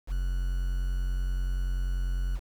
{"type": "tone with quantisation", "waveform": "triangle", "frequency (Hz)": 45.15, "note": "F#1", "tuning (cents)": -42, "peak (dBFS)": -24, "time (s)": [0.07, 2.4], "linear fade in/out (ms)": 50, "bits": 8, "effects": []}